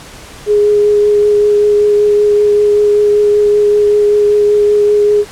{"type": "tone with vibrato", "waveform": "sine", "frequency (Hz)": 415.3, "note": "G#4", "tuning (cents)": 0, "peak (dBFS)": -6, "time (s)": [0.46, 5.25], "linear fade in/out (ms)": 50, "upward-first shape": "triangle", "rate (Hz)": 5.2, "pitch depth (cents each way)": 12, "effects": ["pink hiss -33 dBFS RMS until 5.31 s", "low-pass 10000 Hz 12 dB/octave"]}